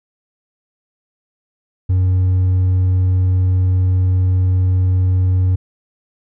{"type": "tone with hard clipping", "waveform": "sine", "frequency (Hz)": 92.5, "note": "F#2", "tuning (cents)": 0, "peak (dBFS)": -12, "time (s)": [1.89, 5.56], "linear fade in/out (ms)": 10, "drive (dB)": 2, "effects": []}